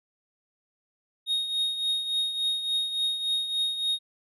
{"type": "tone with tremolo", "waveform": "triangle", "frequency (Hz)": 3729, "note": "A#7", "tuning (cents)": 0, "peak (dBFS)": -21, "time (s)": [1.26, 3.99], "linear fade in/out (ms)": 50, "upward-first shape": "triangle", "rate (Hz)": 3.5, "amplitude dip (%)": 65, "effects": ["resampled to 32000 Hz"]}